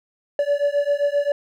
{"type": "beating tone pair", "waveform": "triangle", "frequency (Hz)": [571, 578.6], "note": ["D5", "D5"], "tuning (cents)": [-49, -26], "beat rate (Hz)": 7.6, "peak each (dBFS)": -19, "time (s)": [0.39, 1.32], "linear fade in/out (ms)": 2, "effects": []}